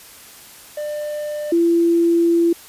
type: tone pair in turn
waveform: triangle / sine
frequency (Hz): 597 / 338.4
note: D5 / E4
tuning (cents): +28 / +45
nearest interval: minor seventh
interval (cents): 983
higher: first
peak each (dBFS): -21 / -12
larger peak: second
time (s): 0.77-1.52 / 1.52-2.53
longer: second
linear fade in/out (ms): 5
effects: white hiss -42 dBFS RMS until 2.68 s + resampled to 32000 Hz